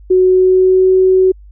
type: tone with pitch glide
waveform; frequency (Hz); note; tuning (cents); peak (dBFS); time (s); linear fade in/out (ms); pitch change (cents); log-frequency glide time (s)
sine; 370 to 374.7; F#4 to F#4; 0 to +22; -6; 0.1-1.32; 10; +22; 0.24-0.91
effects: added 50 Hz sine -35 dBFS peak until 1.51 s